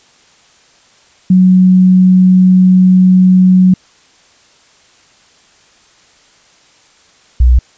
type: tone pair in turn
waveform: sine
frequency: 184.7 / 61.25 Hz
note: F#3 / B1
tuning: -3 / -14 cents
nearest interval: octave + perfect fifth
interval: 1911 cents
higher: first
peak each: -3 dBFS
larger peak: neither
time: 1.3-3.74 / 7.4-7.59 s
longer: first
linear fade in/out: 5 ms
effects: white hiss -47 dBFS RMS until 7.77 s + resampled to 16000 Hz